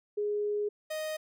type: tone pair in turn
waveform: sine / 45% pulse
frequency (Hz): 415.3 / 622.2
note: G#4 / D#5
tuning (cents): 0 / 0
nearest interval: perfect fifth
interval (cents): 700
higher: second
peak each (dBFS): -28 / -33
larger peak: first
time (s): 0.17-0.69 / 0.9-1.17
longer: first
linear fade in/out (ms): 10
effects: none